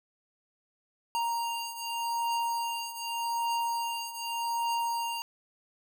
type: beating tone pair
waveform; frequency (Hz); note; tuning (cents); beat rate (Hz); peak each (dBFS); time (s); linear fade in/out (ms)
square; 932.3 / 933.14; A#5 / A#5; 0 / +2; 0.84; -36 / -32; 1.15-5.22; 0
effects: none